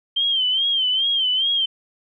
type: tone with vibrato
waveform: sine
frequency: 3136 Hz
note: G7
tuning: in tune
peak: -17 dBFS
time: 0.16-1.66 s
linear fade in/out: 10 ms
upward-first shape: sine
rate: 2.4 Hz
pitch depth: 87 cents each way
effects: none